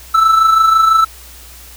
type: tone with amplitude modulation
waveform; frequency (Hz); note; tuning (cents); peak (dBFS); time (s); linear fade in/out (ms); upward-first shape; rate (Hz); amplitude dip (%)
triangle; 1318.5; E6; 0; -3; 0.14-1.05; 10; sine; 26; 50
effects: added 60 Hz sine -38 dBFS peak until 1.76 s + white hiss -38 dBFS RMS until 1.76 s